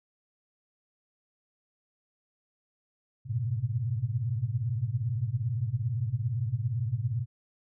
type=tone cluster; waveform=sine; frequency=96.7 / 111.9 / 121.9 / 129.5 Hz; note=G2 / A2 / B2 / C3; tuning=-23 / +30 / -22 / -17 cents; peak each=-38 / -30 / -36 / -32 dBFS; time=3.25-7.26 s; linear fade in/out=50 ms; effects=none